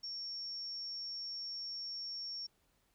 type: tone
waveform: sine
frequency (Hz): 5490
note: F8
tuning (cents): -31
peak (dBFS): -40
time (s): 0.03-2.47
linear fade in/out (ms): 10
effects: pink hiss -75 dBFS RMS until 2.94 s